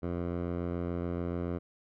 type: tone with low-pass filter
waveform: 10% pulse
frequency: 87 Hz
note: F2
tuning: 6 cents flat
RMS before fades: -34 dBFS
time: 0.02-1.59 s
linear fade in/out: 20 ms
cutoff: 1100 Hz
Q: 0.54
effects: none